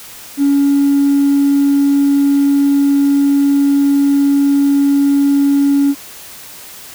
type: tone with hard clipping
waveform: sine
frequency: 281.1 Hz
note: C#4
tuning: 24 cents sharp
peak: -9 dBFS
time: 0.37-5.95 s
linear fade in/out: 50 ms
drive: 1 dB
effects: white hiss -34 dBFS RMS until 6.94 s